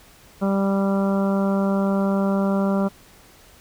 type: harmonic tone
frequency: 196.3 Hz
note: G3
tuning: 3 cents sharp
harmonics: 1 / 2 / 3 / 4 / 5 / 6 / 7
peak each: -19 / -28 / -26 / -34 / -34 / -35 / -35 dBFS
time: 0.41-2.89 s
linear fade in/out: 20 ms
effects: pink hiss -50 dBFS RMS until 3.6 s